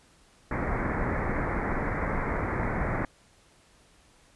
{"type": "low-pass noise", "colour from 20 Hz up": "pink", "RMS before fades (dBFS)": -29, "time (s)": [0.51, 3.05], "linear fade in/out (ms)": 2, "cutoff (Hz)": 2200, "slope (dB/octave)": 96, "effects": ["pink hiss -60 dBFS RMS until 4.35 s", "resampled to 24000 Hz"]}